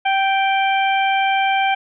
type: harmonic tone with a mistuned harmonic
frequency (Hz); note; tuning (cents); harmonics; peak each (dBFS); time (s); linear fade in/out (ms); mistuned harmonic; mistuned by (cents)
784; G5; 0; 1 / 2 / 3 / 4; -16 / -24 / -22 / -27; 0.05-1.75; 10; 1; -15
effects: none